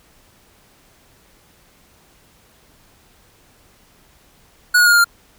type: tone with pitch steps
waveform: square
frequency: 1461 / 1444.2 / 1427.6 / 1411.2 / 1395 Hz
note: F#6 / F#6 / F6 / F6 / F6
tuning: -22 / -42 / +38 / +18 / -2 cents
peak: -10 dBFS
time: 4.74-5.045 s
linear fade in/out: 10 ms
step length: 61 ms
effects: pink hiss -53 dBFS RMS until 5.38 s